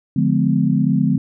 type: chord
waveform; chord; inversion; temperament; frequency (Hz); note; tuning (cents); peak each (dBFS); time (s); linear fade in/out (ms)
sine; D diminished seventh; none; just; 146.83 / 176.2 / 211.4 / 253.7; D3 / F3 / Ab3 / Cb4; 0 / +16 / +31 / +47; -19; 0.16-1.18; 5
effects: none